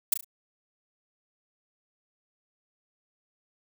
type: noise with echo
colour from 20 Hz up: violet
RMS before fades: -21 dBFS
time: 0.12-0.14 s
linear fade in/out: 5 ms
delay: 35 ms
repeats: 3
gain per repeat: -9 dB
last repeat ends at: 0.245 s
effects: none